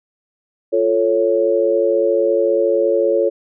sine chord, F augmented, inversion none, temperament equal, 349.2 / 440 / 554.4 Hz, F4 / A4 / C#5, 0 / 0 / 0 cents, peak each -19 / -17 / -16 dBFS, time 0.72-3.3 s, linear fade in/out 20 ms, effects none

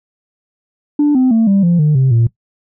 sine tone with pitch steps, 293.7 / 257.2 / 225.2 / 197.16 / 172.63 / 151.15 / 132.35 / 115.88 Hz, D4 / C4 / A3 / G3 / F3 / D#3 / C3 / A#2, 0 / -30 / +40 / +10 / -20 / -50 / +20 / -10 cents, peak -6 dBFS, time 0.99-2.27 s, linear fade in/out 5 ms, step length 160 ms, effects noise-tail reverb RT60 0.1 s tail -20 dB re dry + tanh soft clip ceiling -6 dBFS

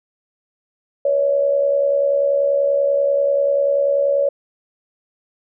sine tone with amplitude modulation, 563 Hz, C#5, 27 cents sharp, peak -11 dBFS, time 1.05-4.29 s, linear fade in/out 5 ms, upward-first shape sine, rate 70.3 Hz, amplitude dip 60%, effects none

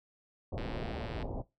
pink low-pass noise, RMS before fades -38 dBFS, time 0.52-1.42 s, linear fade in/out 5 ms, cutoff 860 Hz, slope 48 dB/octave
click train, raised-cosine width 0.3 ms, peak -29 dBFS, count 74, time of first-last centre 0.58-1.226 s, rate 113 Hz
effects noise-tail reverb RT60 0.2 s tail -17 dB re dry

